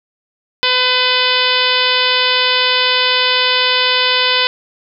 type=harmonic tone; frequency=504 Hz; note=B4; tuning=35 cents sharp; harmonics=1 / 2 / 3 / 4 / 5 / 6 / 7 / 8 / 9 / 10; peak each=-22 / -20 / -21 / -21 / -20 / -18 / -18 / -22 / -23 / -24 dBFS; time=0.63-4.47 s; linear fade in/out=0 ms; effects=none